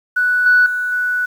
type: tone with level steps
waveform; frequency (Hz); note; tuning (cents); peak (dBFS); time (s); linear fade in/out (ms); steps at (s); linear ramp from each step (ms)
sine; 1480; F#6; 0; -12 / -7 / -17 / -15; 0.16-1.26; 10; 0.46 / 0.66 / 0.92; 2
effects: tanh soft clip ceiling -3 dBFS + 7-bit